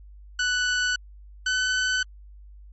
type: tone pair in turn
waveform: sawtooth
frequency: 1486 / 1508.5 Hz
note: F#6 / F#6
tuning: +7 / +33 cents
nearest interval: unison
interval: 26 cents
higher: second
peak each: -18 dBFS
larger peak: neither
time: 0.39-0.96 / 1.46-2.03 s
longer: neither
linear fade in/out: 5 ms
effects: added 50 Hz sine -43 dBFS peak until 2.72 s + MP3 32 kbps